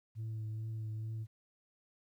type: tone with vibrato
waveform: sine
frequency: 110 Hz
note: A2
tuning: in tune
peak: -35 dBFS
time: 0.15-1.27 s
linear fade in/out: 50 ms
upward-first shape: triangle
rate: 2.3 Hz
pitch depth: 26 cents each way
effects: tanh soft clip ceiling -36 dBFS + 12-bit